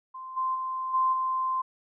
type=tone with level steps; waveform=sine; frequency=1041 Hz; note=C6; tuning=9 cents flat; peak=-37 / -25 / -29 / -21 / -25 dBFS; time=0.14-1.62 s; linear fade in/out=10 ms; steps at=0.36 / 0.54 / 0.93 / 1.12 s; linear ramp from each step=20 ms; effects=none